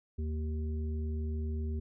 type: harmonic tone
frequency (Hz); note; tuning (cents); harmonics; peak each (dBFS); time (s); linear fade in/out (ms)
77.3; D#2; -11; 1 / 3 / 5; -32 / -42 / -46; 0.18-1.8; 10
effects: none